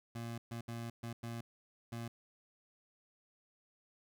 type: tone bursts at uneven times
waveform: 25% pulse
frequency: 116.54 Hz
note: A#2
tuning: in tune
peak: -37 dBFS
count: 6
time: 0.15-0.38 / 0.51-0.61 / 0.68-0.9 / 1.03-1.13 / 1.23-1.41 / 1.92-2.08 s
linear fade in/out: 5 ms
effects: none